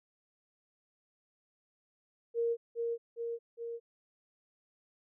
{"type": "tone with echo", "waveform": "sine", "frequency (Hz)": 466.2, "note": "A#4", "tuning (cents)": 0, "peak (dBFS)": -28, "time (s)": [2.34, 2.57], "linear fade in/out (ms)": 50, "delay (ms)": 410, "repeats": 3, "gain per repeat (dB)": -3, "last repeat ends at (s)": 3.8, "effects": []}